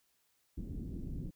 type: low-pass noise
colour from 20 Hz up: pink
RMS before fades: -41 dBFS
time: 0.57-1.31 s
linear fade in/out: 10 ms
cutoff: 290 Hz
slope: 24 dB/octave
effects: white hiss -75 dBFS RMS until 1.35 s